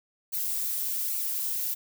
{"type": "noise with flanger", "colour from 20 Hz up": "violet", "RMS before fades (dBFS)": -30, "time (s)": [0.32, 1.75], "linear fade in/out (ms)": 20, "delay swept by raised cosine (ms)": [0.57, 3.37], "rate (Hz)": 1.2, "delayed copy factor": -0.5, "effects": []}